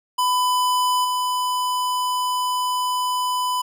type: tone with level steps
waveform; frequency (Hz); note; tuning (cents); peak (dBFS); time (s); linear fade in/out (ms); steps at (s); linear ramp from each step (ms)
square; 1000; B5; +21; -18 / -21; 0.18-3.62; 10; 1.04; 10
effects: none